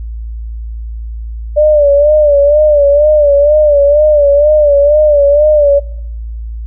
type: tone with vibrato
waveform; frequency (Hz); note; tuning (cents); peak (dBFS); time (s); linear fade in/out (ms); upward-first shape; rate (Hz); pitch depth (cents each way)
sine; 587.3; D5; 0; -4; 1.56-5.8; 20; sine; 2.1; 70
effects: noise-tail reverb RT60 0.9 s tail -26 dB re dry + added 56 Hz sine -19 dBFS peak until 6.66 s